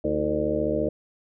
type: harmonic tone with a mistuned harmonic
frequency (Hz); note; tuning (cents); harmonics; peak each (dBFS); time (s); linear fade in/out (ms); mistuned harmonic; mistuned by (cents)
74.7; D2; +30; 1 / 2 / 3 / 4 / 5 / 6 / 7 / 8; -35 / -35 / -32 / -28 / -37 / -29 / -30 / -28; 0.04-0.89; 5; 4; +110
effects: none